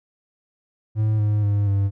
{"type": "tone with pitch steps", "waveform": "triangle", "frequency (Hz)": [108.2, 105.12, 102.13, 99.22], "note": ["A2", "G#2", "G#2", "G2"], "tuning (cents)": [-29, 21, -29, 21], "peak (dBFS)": -15, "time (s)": [0.95, 1.91], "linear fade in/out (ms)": 50, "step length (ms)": 240, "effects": []}